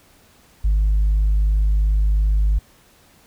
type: tone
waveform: sine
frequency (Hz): 51.4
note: G#1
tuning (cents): -17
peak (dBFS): -12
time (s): 0.64-2.59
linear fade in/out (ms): 10
effects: tanh soft clip ceiling -12 dBFS + pink hiss -53 dBFS RMS until 3.26 s